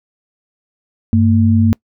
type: tone pair together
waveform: sine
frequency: 97 / 226.9 Hz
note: G2 / A#3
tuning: -18 / -47 cents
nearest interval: octave + minor third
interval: 1471 cents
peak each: -11 dBFS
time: 1.13-1.73 s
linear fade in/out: 0 ms
effects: noise-tail reverb RT60 0.1 s tail -25 dB re dry